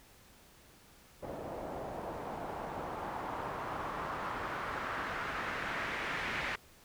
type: noise with low-pass filter sweep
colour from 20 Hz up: white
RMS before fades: -39 dBFS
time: 1.22-6.56 s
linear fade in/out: 10 ms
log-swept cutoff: 600 to 2100 Hz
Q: 1.8
effects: pink hiss -60 dBFS RMS until 6.84 s